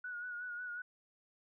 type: tone with vibrato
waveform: sine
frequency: 1458 Hz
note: F#6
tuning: 26 cents flat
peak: -40 dBFS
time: 0.04-0.82 s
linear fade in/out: 5 ms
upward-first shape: sine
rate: 5.5 Hz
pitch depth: 40 cents each way
effects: none